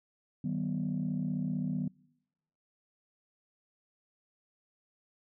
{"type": "chord", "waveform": "sine", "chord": "Eb augmented", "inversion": "none", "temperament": "equal with one note detuned", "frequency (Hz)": [155.56, 191.19, 246.9], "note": ["Eb3", "G3", "B3"], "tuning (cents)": [0, -43, 0], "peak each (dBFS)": -34, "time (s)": [0.44, 1.88], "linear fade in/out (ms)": 5, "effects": ["noise-tail reverb RT60 0.9 s tail -26 dB re dry", "tanh soft clip ceiling -24 dBFS"]}